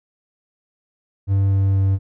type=tone with pitch steps; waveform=triangle; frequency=98 / 97.44 / 96.87 Hz; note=G2 / G2 / G2; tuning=0 / -10 / -20 cents; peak=-12 dBFS; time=1.27-1.99 s; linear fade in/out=50 ms; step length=240 ms; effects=none